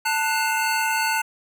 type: tone cluster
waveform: square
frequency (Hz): 888 / 1479 / 2109 / 2622 / 2762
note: A5 / F#6 / C7 / E7 / F7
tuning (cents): +16 / -1 / +13 / -10 / -20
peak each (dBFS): -24 / -26 / -32 / -32 / -33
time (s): 0.05-1.22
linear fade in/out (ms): 10
effects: none